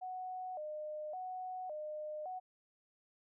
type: tone with vibrato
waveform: sine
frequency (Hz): 671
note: E5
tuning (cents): +31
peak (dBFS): -40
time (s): 0.01-2.4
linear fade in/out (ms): 20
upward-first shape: square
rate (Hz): 0.89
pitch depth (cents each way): 170
effects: none